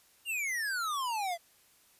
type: exponential sweep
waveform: square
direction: down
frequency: 2880 to 659.3 Hz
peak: -32 dBFS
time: 0.25-1.38 s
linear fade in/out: 50 ms
effects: white hiss -64 dBFS RMS until 1.99 s + resampled to 32000 Hz